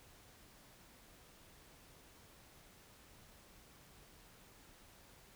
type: silence
effects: pink hiss -62 dBFS RMS until 5.35 s